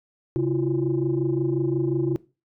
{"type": "tone cluster", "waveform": "sine", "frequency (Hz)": [135.4, 330.8, 356.4], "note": ["C#3", "E4", "F4"], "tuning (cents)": [-40, 6, 35], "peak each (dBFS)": -24, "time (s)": [0.36, 2.16], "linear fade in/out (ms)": 0, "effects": ["noise-tail reverb RT60 0.3 s tail -20 dB re dry", "tanh soft clip ceiling -14 dBFS"]}